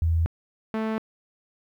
sine / sawtooth tone pair in turn, 82.41 / 220 Hz, E2 / A3, 0 / 0 cents, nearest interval octave + perfect fourth, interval 1700 cents, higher second, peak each -19 / -21 dBFS, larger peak first, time 0.02-0.26 / 0.74-0.98 s, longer neither, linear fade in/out 0 ms, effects low-pass 2000 Hz 12 dB/octave + 10-bit

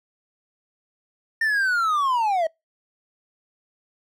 triangle linear sweep, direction down, 1818 to 624 Hz, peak -17 dBFS, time 1.41-2.47 s, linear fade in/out 5 ms, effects noise-tail reverb RT60 0.2 s tail -26 dB re dry

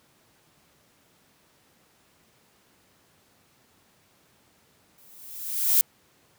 violet noise with exponential growth, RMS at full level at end -17 dBFS, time 4.98-5.81 s, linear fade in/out 0 ms, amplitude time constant 180 ms, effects pink hiss -62 dBFS RMS until 6.38 s + high-pass 100 Hz 12 dB/octave

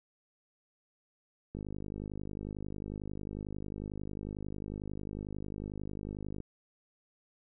click train, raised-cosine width 3 ms, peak -27 dBFS, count 249, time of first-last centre 1.55-6.403 s, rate 51.1 Hz, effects none

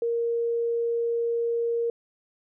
sine tone, 467 Hz, A#4, 3 cents sharp, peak -23 dBFS, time 0.02-1.9 s, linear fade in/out 2 ms, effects none

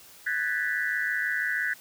sine tone cluster, 1494 / 1649 / 1755 / 1962 Hz, F#6 / G#6 / A6 / B6, +16 / -13 / -5 / -12 cents, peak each -31 dBFS, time 0.26-1.74 s, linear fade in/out 10 ms, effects white hiss -51 dBFS RMS until 1.8 s

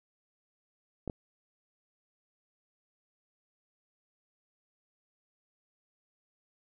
clicks, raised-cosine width 2 ms, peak -23 dBFS, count 2, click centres 1.077 / 1.098 s, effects none

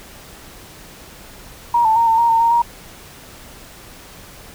sine tone with pitch steps, 947 / 882 / 926 / 902 / 935 / 910 / 926 / 943 Hz, A#5 / A5 / A#5 / A5 / A#5 / A#5 / A#5 / A#5, +27 / +4 / -12 / +43 / +5 / -42 / -12 / +20 cents, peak -11 dBFS, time 1.74-2.62 s, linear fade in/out 5 ms, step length 110 ms, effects pink hiss -40 dBFS RMS until 4.54 s

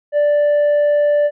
sine tone with tanh clipping, 587 Hz, D5, 1 cent flat, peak -12 dBFS, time 0.12-1.31 s, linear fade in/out 50 ms, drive 3 dB, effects none

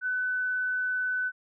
sine tone, 1503 Hz, F#6, 27 cents sharp, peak -26 dBFS, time 0.01-1.32 s, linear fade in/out 50 ms, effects none

